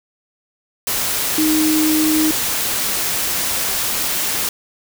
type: tone in noise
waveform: sine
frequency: 311.1 Hz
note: D#4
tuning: in tune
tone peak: -14 dBFS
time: 1.38-2.31 s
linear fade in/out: 2 ms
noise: white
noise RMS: -20 dBFS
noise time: 0.87-4.49 s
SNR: +3 dB
effects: none